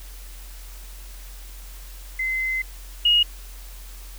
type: tone pair in turn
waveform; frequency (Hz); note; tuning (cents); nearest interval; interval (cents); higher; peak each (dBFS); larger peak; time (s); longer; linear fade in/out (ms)
sine; 2058 / 2875; C7 / F7; -29 / +50; tritone; 579; second; -22 / -14; second; 2.19-2.62 / 3.05-3.23; first; 5
effects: added 44 Hz sine -37 dBFS peak until 4.18 s + white hiss -46 dBFS RMS until 4.18 s